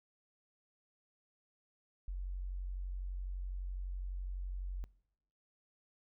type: tone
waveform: sine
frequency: 45.96 Hz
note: F#1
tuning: 11 cents flat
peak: -37 dBFS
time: 2.08-4.84 s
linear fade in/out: 0 ms
effects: noise-tail reverb RT60 0.8 s tail -23 dB re dry